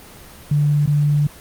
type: tone with dropouts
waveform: sine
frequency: 146.83 Hz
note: D3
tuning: in tune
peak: -13 dBFS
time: 0.51-1.27 s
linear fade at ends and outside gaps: 5 ms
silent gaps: 0.861-0.874 s
effects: pink hiss -41 dBFS RMS until 1.4 s + Opus 24 kbps

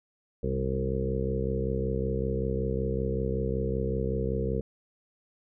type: harmonic tone with a mistuned harmonic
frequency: 65.3 Hz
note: C2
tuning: 3 cents flat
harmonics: 1 / 2 / 3 / 4 / 5 / 6 / 7 / 8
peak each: -32 / -33 / -34 / -43 / -41 / -36 / -32 / -39 dBFS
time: 0.43-4.61 s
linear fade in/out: 5 ms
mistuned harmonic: 3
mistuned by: +34 cents
effects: none

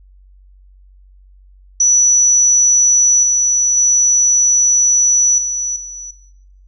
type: tone with level steps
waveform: sine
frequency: 5920 Hz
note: F#8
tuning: in tune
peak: -8 / -11 / -9 / -17 / -27 dBFS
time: 1.8-6.11 s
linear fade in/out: 5 ms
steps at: 3.23 / 3.77 / 5.38 / 5.76 s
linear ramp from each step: 2 ms
effects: noise-tail reverb RT60 0.9 s tail -17 dB re dry + added 47 Hz sine -42 dBFS peak until 6.67 s

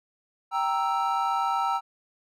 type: chord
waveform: triangle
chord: E diminished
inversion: first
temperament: equal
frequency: 784 / 932.3 / 1318.5 Hz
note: G5 / Bb5 / E6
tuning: 0 / 0 / 0 cents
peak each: -26 dBFS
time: 0.51-1.81 s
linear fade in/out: 50 ms
effects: none

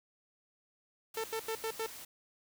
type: noise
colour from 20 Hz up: white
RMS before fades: -48 dBFS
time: 1.14-2.05 s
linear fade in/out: 5 ms
type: tone bursts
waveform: sawtooth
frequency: 446.5 Hz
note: A4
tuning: 25 cents sharp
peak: -30 dBFS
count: 5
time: 1.17-1.863 s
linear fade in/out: 2 ms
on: 69 ms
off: 87 ms
effects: none

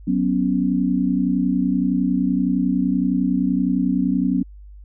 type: chord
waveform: sine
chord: F# suspended fourth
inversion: none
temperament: just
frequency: 185 / 246.7 / 277.5 Hz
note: F#3 / B3 / C#4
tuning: 0 / -2 / +2 cents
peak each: -21 dBFS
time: 0.07-4.43 s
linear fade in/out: 10 ms
effects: added 50 Hz sine -38 dBFS peak until 4.84 s

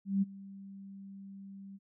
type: tone with ADSR envelope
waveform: sine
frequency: 196 Hz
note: G3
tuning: in tune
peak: -24 dBFS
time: 0.05-1.79 s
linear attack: 170 ms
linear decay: 24 ms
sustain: -21 dB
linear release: 37 ms
effects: none

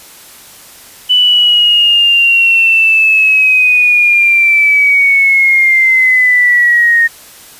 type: linear sweep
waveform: sine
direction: down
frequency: 2991 to 1846 Hz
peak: -5 dBFS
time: 1.09-7.08 s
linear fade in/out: 20 ms
effects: white hiss -36 dBFS RMS until 7.59 s + resampled to 32000 Hz

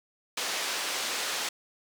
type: band-pass noise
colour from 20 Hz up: white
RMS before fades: -32 dBFS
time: 0.37-1.49 s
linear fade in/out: 5 ms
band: 380 to 5700 Hz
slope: 12 dB/octave
effects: none

